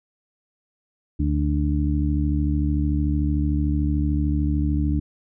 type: harmonic tone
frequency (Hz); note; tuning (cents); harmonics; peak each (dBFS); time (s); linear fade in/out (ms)
73.42; D2; 0; 1 / 2 / 3 / 4; -21 / -26 / -30 / -25; 1.19-5; 10
effects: none